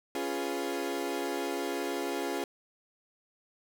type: chord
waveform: 30% pulse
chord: C# dominant seventh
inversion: none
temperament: equal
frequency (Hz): 277.2 / 349.2 / 415.3 / 493.9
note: C#4 / E#4 / G#4 / B4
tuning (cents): 0 / 0 / 0 / 0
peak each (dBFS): -34 / -33 / -34 / -39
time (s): 0.15-2.44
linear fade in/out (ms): 2
effects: none